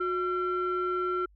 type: tone pair together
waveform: sine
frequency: 363 / 1358.3 Hz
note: F#4 / F6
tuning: -33 / -49 cents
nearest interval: octave + major seventh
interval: 2284 cents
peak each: -28 / -28 dBFS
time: 0-1.26 s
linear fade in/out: 10 ms
effects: tanh soft clip ceiling -22 dBFS + added 50 Hz sine -56 dBFS peak until 1.35 s